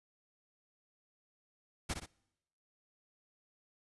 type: noise with echo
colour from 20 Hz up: pink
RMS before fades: -36 dBFS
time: 1.89-1.94 s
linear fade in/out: 10 ms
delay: 61 ms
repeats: 2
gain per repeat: -6 dB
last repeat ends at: 2.062 s
effects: noise-tail reverb RT60 0.9 s tail -26 dB re dry + resampled to 24000 Hz